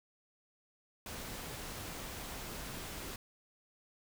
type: noise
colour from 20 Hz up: pink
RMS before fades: -44 dBFS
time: 1.06-3.16 s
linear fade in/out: 2 ms
effects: none